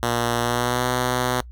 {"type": "tone with pitch glide", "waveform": "5% pulse", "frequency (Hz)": [119.1, 125.02], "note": ["A#2", "B2"], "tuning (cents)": [38, 22], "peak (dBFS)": -9, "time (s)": [0.03, 1.41], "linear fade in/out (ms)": 0, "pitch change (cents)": 84, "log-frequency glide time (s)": [0.41, 0.86], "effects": ["noise-tail reverb RT60 0.1 s tail -23 dB re dry", "added 60 Hz sine -37 dBFS peak until 1.51 s"]}